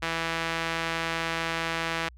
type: tone with band-pass filter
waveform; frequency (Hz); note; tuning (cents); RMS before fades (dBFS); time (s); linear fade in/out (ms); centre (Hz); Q
sawtooth; 164.81; E3; 0; -30; 0.02-2.09; 10; 2100; 0.91
effects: added 60 Hz sine -47 dBFS peak until 2.17 s